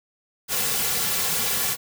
white noise with comb filter, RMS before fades -24 dBFS, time 0.48-1.77 s, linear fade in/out 50 ms, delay 3.2 ms, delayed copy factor -0.85, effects none

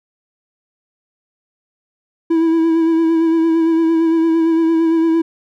triangle tone with vibrato, 327.5 Hz, E4, 11 cents flat, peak -9 dBFS, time 2.3-5.22 s, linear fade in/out 10 ms, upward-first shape sine, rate 8.8 Hz, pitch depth 28 cents each way, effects none

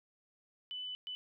sine tone bursts at uneven times, 2998 Hz, F#7, 22 cents sharp, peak -39 dBFS, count 2, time 0.71-0.95 / 1.07-1.15 s, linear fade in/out 0 ms, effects none

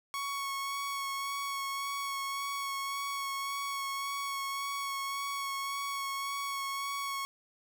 sawtooth tone with vibrato, 1108.7 Hz, C#6, in tune, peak -30 dBFS, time 0.14-7.25 s, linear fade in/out 0 ms, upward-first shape sine, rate 1.8 Hz, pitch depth 15 cents each way, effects none

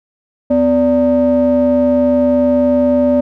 triangle ring-modulated tone, 164.9 Hz, E3, 1 cent sharp, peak -4 dBFS, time 0.5-3.21 s, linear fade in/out 10 ms, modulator 417 Hz, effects none

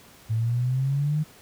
sine exponential sweep, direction up, 109.4 to 155.56 Hz, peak -21 dBFS, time 0.29-1.24 s, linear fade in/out 20 ms, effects pink hiss -51 dBFS RMS until 1.41 s + high-pass 60 Hz 12 dB/octave

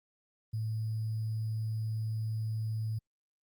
sine tone with sample-and-hold, 110 Hz, A2, in tune, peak -31 dBFS, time 0.53-2.99 s, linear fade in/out 10 ms, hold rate 4900 Hz, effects Opus 32 kbps

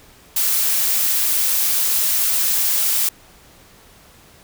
blue noise, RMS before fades -18 dBFS, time 0.36-3.09 s, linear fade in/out 5 ms, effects pink hiss -48 dBFS RMS until 4.43 s

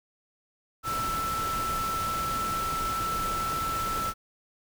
sine tone in noise, 1326 Hz, E6, 10 cents sharp, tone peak -28 dBFS, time 0.83-4.14 s, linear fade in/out 50 ms, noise pink, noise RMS -35 dBFS, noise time 0.83-4.14 s, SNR +4 dB, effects none

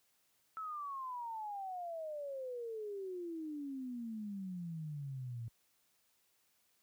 sine exponential sweep, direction down, 1318.5 to 112.9 Hz, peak -40 dBFS, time 0.57-5.48 s, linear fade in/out 0 ms, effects white hiss -75 dBFS RMS until 6.82 s + high-pass 60 Hz 12 dB/octave

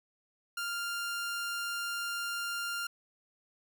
sawtooth tone, 1396.9 Hz, F6, in tune, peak -30 dBFS, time 0.57-2.87 s, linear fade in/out 5 ms, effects none

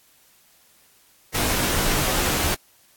pink noise with comb filter, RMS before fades -22 dBFS, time 1.34-2.55 s, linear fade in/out 10 ms, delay 18 ms, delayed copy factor -0.95, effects white hiss -57 dBFS RMS until 2.96 s + AAC 64 kbps

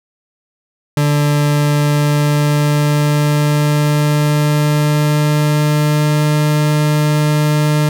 40% pulse tone with pitch glide, 146.83 to 150.35 Hz, D3 to D3, 0 to +41 cents, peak -10 dBFS, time 0.97-7.89 s, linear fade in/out 2 ms, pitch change +41 cents, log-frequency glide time 1.46-6.3 s, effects none

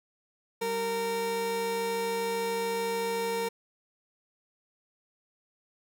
30% pulse tone pair together, 193.91 / 461.2 Hz, G3 / A#4, -19 / -19 cents, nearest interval octave + minor third, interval 1500 cents, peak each -37 / -26 dBFS, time 0.61-3.49 s, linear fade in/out 10 ms, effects none

